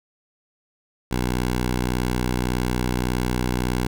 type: tone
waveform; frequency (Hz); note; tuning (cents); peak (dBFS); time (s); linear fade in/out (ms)
10% pulse; 61.74; B1; 0; -13; 1.11-3.87; 5
effects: none